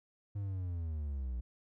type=linear sweep; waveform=triangle; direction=down; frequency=102.9 to 58.27 Hz; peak=-33 dBFS; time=0.35-1.41 s; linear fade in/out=10 ms; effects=none